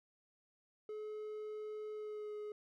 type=tone with pitch glide; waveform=triangle; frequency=427 to 420.6 Hz; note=G#4 to G#4; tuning=+48 to +22 cents; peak=-40 dBFS; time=0.89-2.52 s; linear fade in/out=2 ms; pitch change=-26 cents; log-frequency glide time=1.93-2.34 s; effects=none